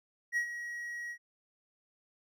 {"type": "tone with ADSR envelope", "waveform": "triangle", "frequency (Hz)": 1905, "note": "A#6", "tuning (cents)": 37, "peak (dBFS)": -25, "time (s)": [0.32, 1.18], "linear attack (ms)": 48, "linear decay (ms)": 88, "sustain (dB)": -11, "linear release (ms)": 73, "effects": []}